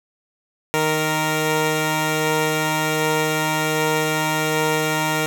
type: tone pair together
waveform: 10% pulse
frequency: 155.5 / 465.2 Hz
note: D#3 / A#4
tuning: -1 / -4 cents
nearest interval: octave + perfect fifth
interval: 1897 cents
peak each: -13 dBFS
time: 0.74-5.26 s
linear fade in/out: 0 ms
effects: none